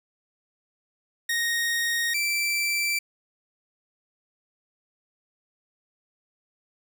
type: tone pair in turn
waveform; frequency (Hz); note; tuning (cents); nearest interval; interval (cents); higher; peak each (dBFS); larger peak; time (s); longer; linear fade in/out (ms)
sawtooth; 1864.7 / 2337; A#6 / D7; 0 / -9; major third; 391; second; -20; neither; 1.29-2.14 / 2.14-2.99; neither; 5
effects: none